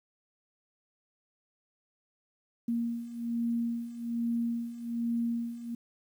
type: beating tone pair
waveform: sine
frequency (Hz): 233.1 / 234.3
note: A#3 / A#3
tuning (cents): 0 / +9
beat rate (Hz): 1.2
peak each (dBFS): -35 / -31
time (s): 2.68-5.75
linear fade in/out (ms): 5
effects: 10-bit